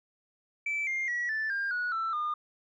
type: tone with pitch steps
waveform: sine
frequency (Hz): 2319 / 2114 / 1927.6 / 1757.5 / 1602.3 / 1460.9 / 1331.9 / 1214.3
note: D7 / C7 / B6 / A6 / G6 / F#6 / E6 / D#6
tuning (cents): -22 / +17 / -43 / -2 / +37 / -22 / +17 / -43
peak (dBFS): -27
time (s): 0.66-2.34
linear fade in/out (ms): 5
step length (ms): 210
effects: tanh soft clip ceiling -26 dBFS